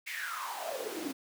pink noise with high-pass filter sweep, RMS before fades -38 dBFS, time 0.06-1.13 s, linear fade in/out 20 ms, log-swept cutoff 2300 to 250 Hz, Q 8.3, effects none

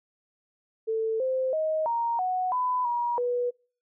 sine tone with pitch steps, 444.6 / 520 / 628 / 933 / 738 / 1001 / 956 / 488.5 Hz, A4 / C5 / D#5 / A#5 / F#5 / B5 / A#5 / B4, +18 / -11 / +16 / +1 / -5 / +23 / +43 / -19 cents, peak -24 dBFS, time 0.87-3.51 s, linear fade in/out 20 ms, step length 330 ms, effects noise-tail reverb RT60 0.4 s tail -26 dB re dry

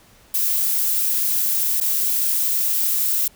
violet noise with dropouts, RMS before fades -20 dBFS, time 0.34-3.28 s, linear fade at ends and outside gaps 5 ms, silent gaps 1.803-1.81 s, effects pink hiss -52 dBFS RMS until 3.35 s

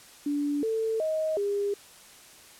sine tone with pitch steps, 289.4 / 445.3 / 629 / 404.7 Hz, D4 / A4 / D#5 / G#4, -25 / +21 / +19 / -45 cents, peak -25 dBFS, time 0.26-1.74 s, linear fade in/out 5 ms, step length 370 ms, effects white hiss -51 dBFS RMS until 2.59 s + low-pass 11000 Hz 12 dB/octave

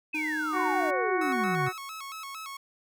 sine exponential sweep, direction down, 2600 to 128.6 Hz, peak -29 dBFS, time 0.13-1.69 s, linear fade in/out 10 ms
square tone, 307.9 Hz, D#4, 18 cents flat, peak -33 dBFS, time 0.14-0.91 s, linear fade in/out 10 ms
harmonic tone, 370 Hz, F#4, in tune, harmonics 1 / 2 / 3 / 4 / 5 / 6, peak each -32 / -32 / -32 / -34 / -38 / -36 dBFS, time 0.52-1.73 s, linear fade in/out 50 ms
sawtooth tone with vibrato, 1193 Hz, D6, 27 cents sharp, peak -34 dBFS, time 1.21-2.57 s, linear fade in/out 5 ms, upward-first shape square, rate 4.4 Hz, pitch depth 140 cents each way
effects none

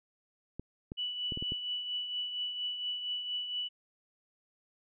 clicks, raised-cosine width 3 ms, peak -26 dBFS, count 6, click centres 0.596 / 0.919 / 1.322 / 1.374 / 1.425 / 1.521 s
sine tone with tremolo, 2960 Hz, F#7, in tune, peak -31 dBFS, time 0.97-3.69 s, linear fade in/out 20 ms, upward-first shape triangle, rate 4.3 Hz, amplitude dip 55%
effects none

